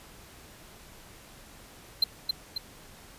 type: tone with echo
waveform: triangle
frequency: 4123 Hz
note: C8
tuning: 26 cents flat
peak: -17 dBFS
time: 2.02-2.04 s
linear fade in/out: 5 ms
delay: 270 ms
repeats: 2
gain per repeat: -5 dB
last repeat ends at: 2.58 s
effects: pink hiss -51 dBFS RMS until 3.18 s + resampled to 32000 Hz